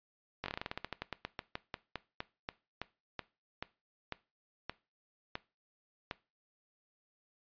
slowing click train, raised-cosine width 0.3 ms, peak -21 dBFS, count 28, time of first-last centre 0.44-6.111 s, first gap 20 ms, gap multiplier 1.15, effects noise-tail reverb RT60 0.3 s tail -19 dB re dry + resampled to 11025 Hz

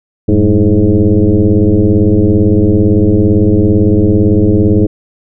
sine tone with frequency modulation, 111.9 Hz, A2, 30 cents sharp, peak -5 dBFS, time 0.28-4.87 s, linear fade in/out 10 ms, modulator 103 Hz, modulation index 3.2, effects none

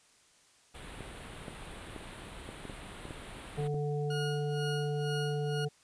pink band-stop noise, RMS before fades -46 dBFS, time 0.74-3.68 s, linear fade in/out 10 ms, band 4000 to 8600 Hz, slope 48 dB/octave
clicks, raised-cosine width 2 ms, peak -29 dBFS, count 9, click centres 1.007 / 1.482 / 1.963 / 2.49 / 2.653 / 2.698 / 3.054 / 3.108 / 3.744 s
harmonic tone, 146.83 Hz, D3, in tune, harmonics 1 / 3 / 5, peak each -32 / -35 / -43 dBFS, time 3.57-5.69 s, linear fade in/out 20 ms
20% pulse tone with tremolo, 1437 Hz, F6, 49 cents sharp, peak -32 dBFS, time 4.1-5.65 s, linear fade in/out 5 ms, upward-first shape sine, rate 2.1 Hz, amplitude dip 80%
effects white hiss -64 dBFS RMS until 5.83 s + resampled to 22050 Hz

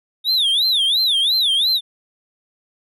triangle tone with vibrato, 3606 Hz, A7, 42 cents sharp, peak -13 dBFS, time 0.24-1.81 s, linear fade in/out 50 ms, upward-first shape sine, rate 2.9 Hz, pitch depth 240 cents each way, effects none

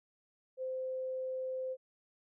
sine tone, 518 Hz, C5, 17 cents flat, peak -35 dBFS, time 0.57-1.77 s, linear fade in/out 50 ms, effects none

